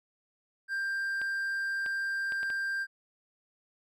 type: tone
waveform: triangle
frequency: 1586 Hz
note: G6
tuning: 20 cents sharp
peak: -28 dBFS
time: 0.68-2.87 s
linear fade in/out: 50 ms
type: clicks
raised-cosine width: 0.3 ms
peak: -27 dBFS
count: 5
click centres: 1.216 / 1.862 / 2.322 / 2.431 / 2.502 s
effects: none